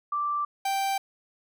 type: tone pair in turn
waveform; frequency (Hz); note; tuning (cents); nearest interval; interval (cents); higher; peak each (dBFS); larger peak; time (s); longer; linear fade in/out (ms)
sine / 45% pulse; 1173 / 782.9; D6 / G5; -2 / -2; perfect fifth; 700; first; -25; neither; 0.12-0.45 / 0.65-0.98; neither; 5
effects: none